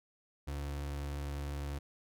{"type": "tone with vibrato", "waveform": "35% pulse", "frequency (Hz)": 71.4, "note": "D2", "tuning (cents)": -48, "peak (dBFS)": -35, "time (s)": [0.47, 1.79], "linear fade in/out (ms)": 10, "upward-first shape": "square", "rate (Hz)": 20, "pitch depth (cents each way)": 32, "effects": []}